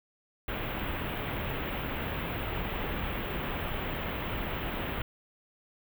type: band-stop noise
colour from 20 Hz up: pink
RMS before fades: -34 dBFS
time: 0.48-5.02 s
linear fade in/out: 2 ms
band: 3300 to 15000 Hz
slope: 48 dB/octave
effects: none